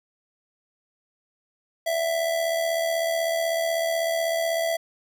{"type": "tone with amplitude modulation", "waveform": "square", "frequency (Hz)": 663, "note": "E5", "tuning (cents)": 10, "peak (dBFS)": -21, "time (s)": [1.86, 4.77], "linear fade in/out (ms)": 10, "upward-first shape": "sine", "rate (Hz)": 76.1, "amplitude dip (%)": 50, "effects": []}